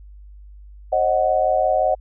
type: chord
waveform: sine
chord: C diminished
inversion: none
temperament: equal with one note detuned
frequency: 536.7 / 622.3 / 740 Hz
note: C5 / Eb5 / Gb5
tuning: +44 / 0 / 0 cents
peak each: -22 / -19 / -19 dBFS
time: 0.92-1.95 s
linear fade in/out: 10 ms
effects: added 50 Hz sine -39 dBFS peak until 2 s